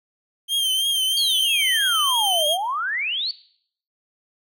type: tone with vibrato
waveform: 45% pulse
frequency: 3153 Hz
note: G7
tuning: 9 cents sharp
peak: -19 dBFS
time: 0.48-2.58 s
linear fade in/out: 50 ms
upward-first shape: triangle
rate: 3.1 Hz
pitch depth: 70 cents each way
type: exponential two-way sweep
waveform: sine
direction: down then up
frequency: 4600 to 580 to 4600 Hz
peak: -22 dBFS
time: 1.17-3.31 s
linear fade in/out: 2 ms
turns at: 2.47 s
effects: noise-tail reverb RT60 0.6 s tail -18 dB re dry